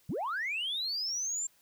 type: linear sweep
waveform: sine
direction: up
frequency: 103.83 to 7420 Hz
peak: -30 dBFS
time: 0.09-1.47 s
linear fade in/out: 5 ms
effects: tanh soft clip ceiling -28 dBFS + white hiss -66 dBFS RMS until 1.61 s